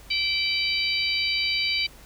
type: harmonic tone with a mistuned harmonic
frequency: 775 Hz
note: G5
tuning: 20 cents flat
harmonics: 3 / 4 / 5 / 6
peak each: -26 / -30 / -30 / -27 dBFS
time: 0.1-1.87 s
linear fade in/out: 10 ms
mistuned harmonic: 4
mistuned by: -39 cents
effects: added 50 Hz sine -48 dBFS peak until 2.05 s + pink hiss -50 dBFS RMS until 2.05 s